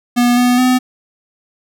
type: tone with pitch steps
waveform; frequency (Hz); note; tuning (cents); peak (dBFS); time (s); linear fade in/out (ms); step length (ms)
square; 242.7 / 246.5 / 253.2; B3 / B3 / B3; -30 / -3 / +43; -10; 0.16-0.79; 20; 210
effects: none